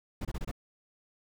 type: noise bursts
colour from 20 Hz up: brown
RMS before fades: -34 dBFS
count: 5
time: 0.21-0.514 s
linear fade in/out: 5 ms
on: 40 ms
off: 26 ms
effects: none